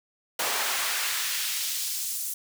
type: noise with high-pass filter sweep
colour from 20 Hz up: pink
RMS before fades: -29 dBFS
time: 0.39-2.34 s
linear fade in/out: 5 ms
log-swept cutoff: 650 to 8800 Hz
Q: 0.82
effects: none